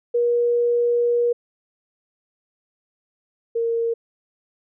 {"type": "tone pair in turn", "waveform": "sine", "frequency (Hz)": [477.7, 462.2], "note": ["A#4", "A#4"], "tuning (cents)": [42, -15], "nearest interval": "minor second", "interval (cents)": 57, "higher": "first", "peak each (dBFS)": [-16, -19], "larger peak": "first", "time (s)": [[0.14, 1.33], [3.55, 3.94]], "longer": "first", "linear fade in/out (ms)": 10, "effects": []}